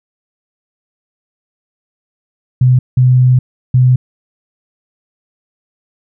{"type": "tone bursts at uneven times", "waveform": "sine", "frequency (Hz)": 126.8, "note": "B2", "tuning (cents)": 46, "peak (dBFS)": -5, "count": 3, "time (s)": [[2.61, 2.79], [2.97, 3.39], [3.74, 3.96]], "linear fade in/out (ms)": 5, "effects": []}